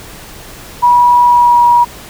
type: tone with pitch glide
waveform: sine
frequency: 970 to 959.4 Hz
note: B5 to A#5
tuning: -31 to +50 cents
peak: -4 dBFS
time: 0.82-1.85 s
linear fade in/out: 20 ms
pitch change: -19 cents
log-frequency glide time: 1.23-1.58 s
effects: pink hiss -32 dBFS RMS until 2.09 s